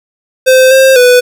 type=tone with pitch steps; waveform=square; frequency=518 / 530 / 495.1 Hz; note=C5 / C5 / B4; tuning=-17 / +22 / +4 cents; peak=-3 dBFS; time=0.46-1.21 s; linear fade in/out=20 ms; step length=250 ms; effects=none